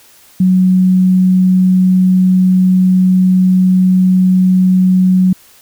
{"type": "tone", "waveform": "sine", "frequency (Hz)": 185, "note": "F#3", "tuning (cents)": 0, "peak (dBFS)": -6, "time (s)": [0.4, 5.33], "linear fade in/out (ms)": 5, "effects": ["white hiss -44 dBFS RMS until 5.61 s"]}